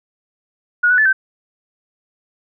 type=tone with pitch steps; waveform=sine; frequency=1449 / 1486 / 1740 / 1549 Hz; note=F#6 / F#6 / A6 / G6; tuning=-37 / +7 / -20 / -21 cents; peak=-10 dBFS; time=0.83-1.13 s; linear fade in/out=10 ms; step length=75 ms; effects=none